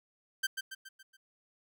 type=tone with echo; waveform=sawtooth; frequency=1560 Hz; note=G6; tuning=9 cents flat; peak=-25 dBFS; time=0.43-0.47 s; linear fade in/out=10 ms; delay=140 ms; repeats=5; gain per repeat=-6 dB; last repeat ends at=1.17 s; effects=none